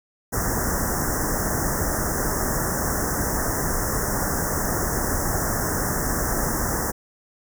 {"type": "band-stop noise", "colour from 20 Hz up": "pink", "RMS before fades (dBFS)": -24, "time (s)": [0.32, 6.92], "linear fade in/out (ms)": 20, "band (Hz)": [1900, 5400], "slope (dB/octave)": 96, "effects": []}